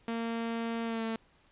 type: tone with pitch glide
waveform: sawtooth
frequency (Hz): 229.9 to 224.6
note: A#3 to A3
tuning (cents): -24 to +36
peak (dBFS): -28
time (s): 0.08-1.16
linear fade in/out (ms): 2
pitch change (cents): -40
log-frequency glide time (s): 0.84-1.04
effects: pink hiss -65 dBFS RMS until 1.51 s + resampled to 8000 Hz